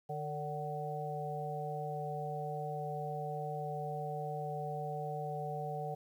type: harmonic tone with a mistuned harmonic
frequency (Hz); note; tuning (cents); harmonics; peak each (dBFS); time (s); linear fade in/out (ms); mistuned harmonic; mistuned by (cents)
150.2; D3; +39; 1 / 3 / 4 / 5; -41 / -43 / -45 / -40; 0.09-5.95; 10; 4; -66
effects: 11-bit